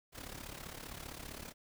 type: noise with amplitude modulation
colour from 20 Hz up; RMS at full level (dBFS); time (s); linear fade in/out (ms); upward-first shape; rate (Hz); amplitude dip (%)
pink; -44; 0.12-1.54; 50; sine; 35.3; 75
effects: none